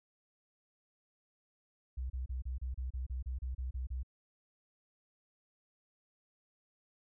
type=tone bursts; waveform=sine; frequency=63.6 Hz; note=C2; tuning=48 cents flat; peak=-35 dBFS; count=13; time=1.97-4.032 s; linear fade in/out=10 ms; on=130 ms; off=31 ms; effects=none